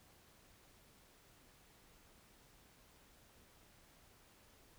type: silence
effects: pink hiss -66 dBFS RMS until 4.78 s